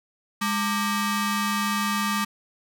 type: ring-modulated tone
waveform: sawtooth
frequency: 696 Hz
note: F5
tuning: 6 cents flat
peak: -16 dBFS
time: 0.41-2.25 s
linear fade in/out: 10 ms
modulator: 489 Hz
effects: none